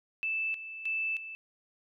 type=tone with tremolo; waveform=sine; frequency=2637 Hz; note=E7; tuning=in tune; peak=-29 dBFS; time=0.23-1.35 s; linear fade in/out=0 ms; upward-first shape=square; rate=1.6 Hz; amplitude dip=70%; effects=none